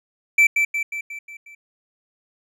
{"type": "tone with echo", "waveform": "triangle", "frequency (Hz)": 2328, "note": "D7", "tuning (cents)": -16, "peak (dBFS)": -9, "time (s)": [0.38, 0.47], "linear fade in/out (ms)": 5, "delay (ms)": 180, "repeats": 6, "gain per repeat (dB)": -5, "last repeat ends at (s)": 1.55, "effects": []}